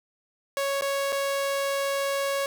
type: tone with dropouts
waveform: sawtooth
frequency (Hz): 554.4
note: C#5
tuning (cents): 0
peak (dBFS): -21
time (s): 0.57-2.46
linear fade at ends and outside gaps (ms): 1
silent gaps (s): 0.811-0.821 / 1.122-1.126
effects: none